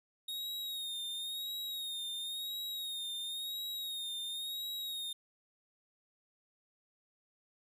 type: tone with vibrato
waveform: 45% pulse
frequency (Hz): 3729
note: A#7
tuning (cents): 0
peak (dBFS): -37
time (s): 0.28-5.13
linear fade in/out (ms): 5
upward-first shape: sine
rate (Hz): 0.96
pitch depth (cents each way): 54
effects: none